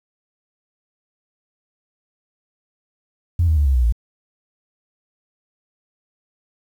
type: tone with pitch steps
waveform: sine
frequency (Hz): 85.7 / 79.04 / 72.9 / 67.24 / 62.02 / 57.2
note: F2 / D#2 / D2 / C2 / B1 / A#1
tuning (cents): -32 / +28 / -12 / +48 / +8 / -32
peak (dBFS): -12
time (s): 3.39-3.924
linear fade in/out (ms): 5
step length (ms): 89
effects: tanh soft clip ceiling -8 dBFS + 8-bit